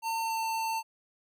square tone with pitch glide, 905 to 896.7 Hz, A5 to A5, +48 to +33 cents, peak -30 dBFS, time 0.02-0.83 s, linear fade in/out 50 ms, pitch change -15 cents, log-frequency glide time 0.19-0.42 s, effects none

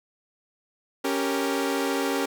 sawtooth chord, G diminished, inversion second, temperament equal, 277.2 / 392 / 466.2 Hz, Db4 / G4 / Bb4, 0 / 0 / 0 cents, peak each -23 / -25 / -26 dBFS, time 1.04-2.26 s, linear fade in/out 10 ms, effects none

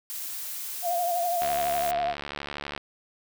blue noise, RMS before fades -35 dBFS, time 0.1-1.91 s, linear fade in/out 0 ms
sine tone with vibrato, 698.5 Hz, F5, in tune, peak -24 dBFS, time 0.82-2.15 s, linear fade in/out 50 ms, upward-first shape triangle, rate 12 Hz, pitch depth 62 cents each way
click train, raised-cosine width 0.3 ms, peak -17 dBFS, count 99, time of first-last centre 1.42-2.777 s, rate 72.2 Hz
effects none

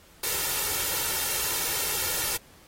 white noise with comb filter, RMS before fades -28 dBFS, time 0.23-2.37 s, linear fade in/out 5 ms, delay 2.2 ms, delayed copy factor +0.6, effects pink hiss -55 dBFS RMS until 2.67 s + AAC 48 kbps

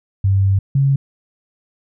sine tone pair in turn, 97.3 / 137.6 Hz, G2 / C#3, -12 / -12 cents, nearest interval tritone, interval 600 cents, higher second, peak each -11 dBFS, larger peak neither, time 0.24-0.59 / 0.75-0.96 s, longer first, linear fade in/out 5 ms, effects none

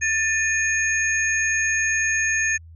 sine tone cluster, 1776 / 2468 / 6510 Hz, A6 / D#7 / G#8, +16 / -15 / -36 cents, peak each -21 / -25 / -26 dBFS, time 0.01-2.58 s, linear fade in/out 20 ms, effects added 82 Hz sine -41 dBFS peak until 2.75 s

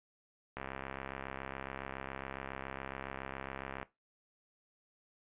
click train, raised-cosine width 0.5 ms, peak -25 dBFS, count 220, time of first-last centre 0.57-3.829 s, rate 67.2 Hz, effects noise-tail reverb RT60 0.2 s tail -17 dB re dry + resampled to 8000 Hz

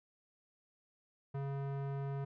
square tone with low-pass filter, 138.59 Hz, C#3, in tune, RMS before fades -39 dBFS, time 1.34-2.25 s, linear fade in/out 10 ms, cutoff 1200 Hz, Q 0.78, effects none

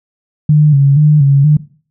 sine tone with vibrato, 144.9 Hz, D3, 23 cents flat, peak -4 dBFS, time 0.49-1.57 s, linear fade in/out 5 ms, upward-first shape square, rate 2.1 Hz, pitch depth 69 cents each way, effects noise-tail reverb RT60 0.4 s tail -17 dB re dry

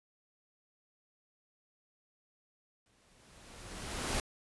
pink noise with exponential growth, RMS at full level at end -32 dBFS, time 2.86-4.2 s, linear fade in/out 1 ms, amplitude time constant 290 ms, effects resampled to 24000 Hz

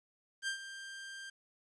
sawtooth tone with ADSR envelope, 1585 Hz, G6, 19 cents sharp, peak -29 dBFS, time 0.42-1.3 s, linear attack 54 ms, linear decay 100 ms, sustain -12 dB, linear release 6 ms, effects resampled to 22050 Hz + 11-bit

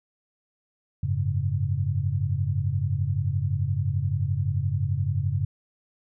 sine chord, F# suspended second, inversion none, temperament just, 92.5 / 104.06 / 138.75 Hz, F#2 / G#2 / C#3, 0 / +4 / +2 cents, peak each -27 dBFS, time 1.03-5.45 s, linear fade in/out 5 ms, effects none

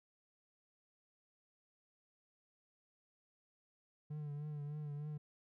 triangle tone with vibrato, 148 Hz, D3, 14 cents sharp, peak -39 dBFS, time 4.1-5.18 s, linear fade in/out 10 ms, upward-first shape triangle, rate 3.3 Hz, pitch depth 53 cents each way, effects none

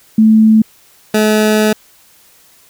sine / 20% pulse tone pair in turn, 219 / 214.5 Hz, A3 / A3, -8 / -44 cents, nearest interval unison, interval 36 cents, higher first, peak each -4 dBFS, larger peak neither, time 0.18-0.62 / 1.14-1.73 s, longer second, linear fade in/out 5 ms, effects white hiss -47 dBFS RMS until 2.69 s

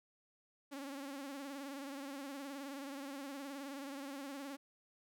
sawtooth tone with vibrato, 277.2 Hz, C#4, in tune, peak -40 dBFS, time 0.71-4.57 s, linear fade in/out 20 ms, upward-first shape sine, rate 19 Hz, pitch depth 69 cents each way, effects none

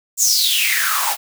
white noise with high-pass filter sweep, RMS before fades -17 dBFS, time 0.17-1.17 s, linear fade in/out 50 ms, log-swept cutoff 7400 to 720 Hz, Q 7.5, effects none

